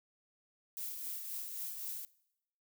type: noise with tremolo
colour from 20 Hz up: violet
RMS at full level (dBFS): -40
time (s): 0.77-2.05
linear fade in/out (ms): 0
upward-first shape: triangle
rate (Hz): 3.8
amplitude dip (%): 45
effects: noise-tail reverb RT60 0.8 s tail -21 dB re dry